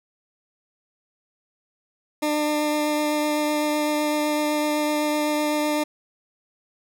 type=tone with vibrato; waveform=20% pulse; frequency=300 Hz; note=D4; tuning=37 cents sharp; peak=-16 dBFS; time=2.22-5.84 s; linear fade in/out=10 ms; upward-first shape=triangle; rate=7.9 Hz; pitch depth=12 cents each way; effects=none